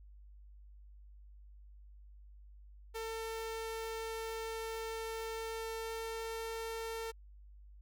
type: tone with pitch glide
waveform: sawtooth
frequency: 448.9 to 452 Hz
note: A4 to A4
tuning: +35 to +47 cents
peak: -35 dBFS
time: 2.94-7.12 s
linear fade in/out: 20 ms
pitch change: +12 cents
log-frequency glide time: 5.26-6.56 s
effects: added 50 Hz sine -53 dBFS peak until 7.81 s